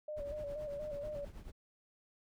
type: tone with vibrato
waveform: sine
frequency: 589 Hz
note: D5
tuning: 5 cents sharp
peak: -39 dBFS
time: 0.08-1.25 s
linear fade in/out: 5 ms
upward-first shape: square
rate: 4.2 Hz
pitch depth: 49 cents each way
type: noise with tremolo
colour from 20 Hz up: brown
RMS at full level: -46 dBFS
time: 0.16-1.52 s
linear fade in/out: 20 ms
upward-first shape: triangle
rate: 9.2 Hz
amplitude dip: 75%
effects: none